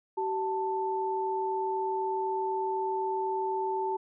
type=tone pair together; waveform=sine; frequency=382.1 / 884 Hz; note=G4 / A5; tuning=-44 / +8 cents; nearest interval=octave + minor third; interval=1452 cents; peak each=-31 / -30 dBFS; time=0.17-3.97 s; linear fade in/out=10 ms; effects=none